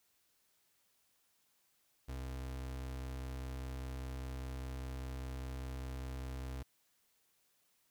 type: tone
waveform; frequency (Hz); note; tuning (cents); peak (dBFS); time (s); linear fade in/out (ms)
35% pulse; 65; C2; -11; -39; 2.08-6.63; 10
effects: white hiss -75 dBFS RMS until 7.9 s